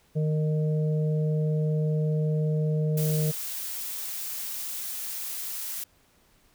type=harmonic tone; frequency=154.2 Hz; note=D#3; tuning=15 cents flat; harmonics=1 / 3 / 4; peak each=-23 / -32 / -39 dBFS; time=0.15-3.32 s; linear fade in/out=20 ms
type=noise; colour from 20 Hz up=blue; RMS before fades=-34 dBFS; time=2.97-5.84 s; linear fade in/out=5 ms
effects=pink hiss -63 dBFS RMS until 6.54 s